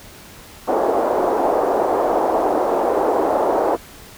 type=band-pass noise; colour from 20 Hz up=white; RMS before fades=-18 dBFS; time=0.67-3.77 s; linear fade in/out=20 ms; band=330 to 810 Hz; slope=24 dB/octave; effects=pink hiss -41 dBFS RMS until 4.17 s